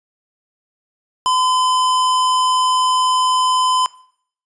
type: tone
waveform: square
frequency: 1018 Hz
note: C6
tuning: 48 cents flat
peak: -14 dBFS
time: 1.26-3.86 s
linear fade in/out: 0 ms
effects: noise-tail reverb RT60 0.6 s tail -20 dB re dry + resampled to 22050 Hz